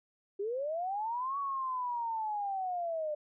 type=linear two-way sweep; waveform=sine; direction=up then down; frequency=383.8 to 1130 to 592 Hz; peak=-32 dBFS; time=0.39-3.15 s; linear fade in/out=10 ms; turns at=1.38 s; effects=none